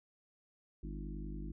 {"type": "harmonic tone with a mistuned harmonic", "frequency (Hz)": 50.5, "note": "G#1", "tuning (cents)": -48, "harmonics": [1, 3, 4, 5, 6, 7], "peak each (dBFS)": [-42, -48, -49, -53, -51, -53], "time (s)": [0.83, 1.52], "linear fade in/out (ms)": 5, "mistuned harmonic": 7, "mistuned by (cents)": -60, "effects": []}